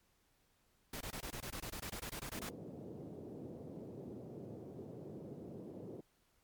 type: noise bursts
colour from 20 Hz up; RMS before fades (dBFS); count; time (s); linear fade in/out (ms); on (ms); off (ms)
pink; -44; 16; 0.93-2.493; 5; 78; 21
type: band-pass noise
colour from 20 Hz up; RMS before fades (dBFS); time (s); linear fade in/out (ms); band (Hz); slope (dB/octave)
white; -49; 2.36-6.01; 5; 100 to 460; 24
effects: pink hiss -75 dBFS RMS until 6.43 s + MP3 96 kbps